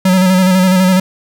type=tone with vibrato; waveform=square; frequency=185.7 Hz; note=F#3; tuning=7 cents sharp; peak=-8 dBFS; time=0.05-1 s; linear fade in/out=5 ms; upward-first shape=square; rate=12 Hz; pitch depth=32 cents each way; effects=none